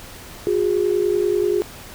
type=tone pair together; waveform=sine; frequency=359.8 / 410.1 Hz; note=F#4 / G#4; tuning=-48 / -22 cents; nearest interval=major second; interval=226 cents; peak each=-19 dBFS; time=0.47-1.62 s; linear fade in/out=0 ms; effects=pink hiss -39 dBFS RMS until 1.94 s